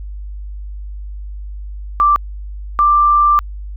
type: tone pair in turn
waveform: sine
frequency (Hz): 1174.7 / 1180.4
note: D6 / D6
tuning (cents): 0 / +8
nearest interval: unison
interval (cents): 8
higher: second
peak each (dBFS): -8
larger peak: neither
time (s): 2-2.16 / 2.79-3.39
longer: second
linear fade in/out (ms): 0
effects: added 50 Hz sine -25 dBFS peak until 3.76 s